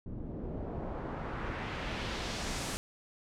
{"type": "noise with low-pass filter sweep", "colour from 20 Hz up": "pink", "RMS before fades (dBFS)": -38, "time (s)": [0.06, 2.77], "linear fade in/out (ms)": 0, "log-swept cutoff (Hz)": [260, 9900], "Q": 1.1, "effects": []}